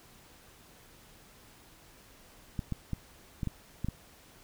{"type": "clicks", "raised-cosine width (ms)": 5, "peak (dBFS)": -20, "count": 7, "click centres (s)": [2.592, 2.723, 2.933, 3.432, 3.473, 3.846, 3.886], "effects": ["pink hiss -57 dBFS RMS until 4.43 s"]}